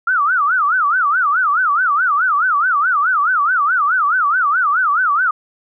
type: tone with vibrato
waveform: sine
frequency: 1318.5 Hz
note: E6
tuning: in tune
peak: -12 dBFS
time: 0.07-5.31 s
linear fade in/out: 5 ms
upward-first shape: sine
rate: 4.7 Hz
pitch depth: 260 cents each way
effects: none